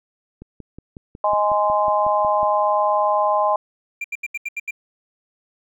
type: click train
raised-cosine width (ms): 3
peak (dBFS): -24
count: 12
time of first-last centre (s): 0.42-2.431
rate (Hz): 5.47
type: chord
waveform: sine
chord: Ab major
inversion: second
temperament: just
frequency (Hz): 623 / 830.6 / 1038.3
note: Eb5 / Ab5 / C6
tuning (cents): +2 / 0 / -14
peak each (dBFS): -20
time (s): 1.24-3.56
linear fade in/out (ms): 2
type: tone bursts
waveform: triangle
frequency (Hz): 2379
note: D7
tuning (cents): +22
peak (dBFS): -22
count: 7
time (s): 4.01-4.709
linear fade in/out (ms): 5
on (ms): 33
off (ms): 78
effects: none